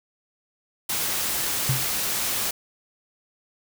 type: noise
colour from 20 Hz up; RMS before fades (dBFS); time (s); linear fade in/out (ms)
white; -26; 0.89-2.51; 5
type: tone with exponential decay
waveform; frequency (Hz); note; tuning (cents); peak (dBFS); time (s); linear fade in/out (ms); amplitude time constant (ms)
sine; 131.3; C3; +6; -17; 1.69-1.92; 5; 50
effects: none